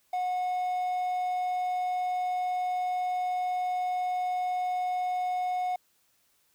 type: tone with quantisation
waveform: triangle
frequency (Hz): 729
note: F#5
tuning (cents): -26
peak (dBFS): -25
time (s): 0.13-5.76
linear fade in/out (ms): 5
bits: 9
effects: white hiss -69 dBFS RMS until 6.54 s